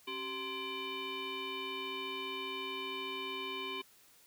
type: tone with frequency modulation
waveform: sine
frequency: 1700 Hz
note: G#6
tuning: 40 cents sharp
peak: -37 dBFS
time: 0.07-3.82 s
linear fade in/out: 10 ms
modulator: 657 Hz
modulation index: 2.6
effects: white hiss -63 dBFS RMS until 4.26 s